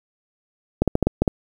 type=clicks; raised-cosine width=2 ms; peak=-3 dBFS; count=7; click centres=0.82 / 0.877 / 0.954 / 1.027 / 1.07 / 1.22 / 1.278 s; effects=7-bit